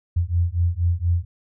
sine beating tone pair, 84.5 / 88.7 Hz, E2 / F2, +43 / +27 cents, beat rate 4.2 Hz, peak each -21 / -21 dBFS, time 0.16-1.25 s, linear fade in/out 10 ms, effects none

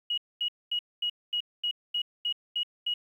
sine tone bursts, 2900 Hz, F#7, 35 cents flat, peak -26 dBFS, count 10, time 0.1-2.94 s, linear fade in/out 5 ms, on 77 ms, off 230 ms, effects 10-bit

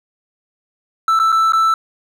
triangle tone with dropouts, 1323 Hz, E6, 6 cents sharp, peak -9 dBFS, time 1.08-1.74 s, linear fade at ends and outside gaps 2 ms, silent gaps 1.191-1.198 / 1.32-1.325 / 1.522-1.533 s, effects none

